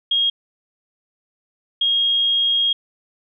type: tone bursts at uneven times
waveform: sine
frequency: 3261 Hz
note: G#7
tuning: 32 cents flat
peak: -15 dBFS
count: 2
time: 0.11-0.3 / 1.81-2.73 s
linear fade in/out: 5 ms
effects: none